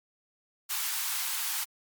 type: high-pass noise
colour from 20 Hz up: white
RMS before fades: -32 dBFS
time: 0.69-1.65 s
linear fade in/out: 20 ms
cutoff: 810 Hz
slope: 48 dB/octave
effects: Opus 48 kbps